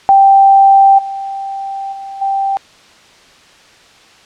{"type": "tone with level steps", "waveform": "sine", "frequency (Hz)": 784, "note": "G5", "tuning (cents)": 0, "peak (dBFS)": [-3, -19, -24, -12], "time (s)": [0.09, 2.57], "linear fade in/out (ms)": 0, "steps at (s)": [0.98, 1.92, 2.21], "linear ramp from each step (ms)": 10, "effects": ["white hiss -43 dBFS RMS until 4.25 s", "low-pass 5000 Hz 12 dB/octave"]}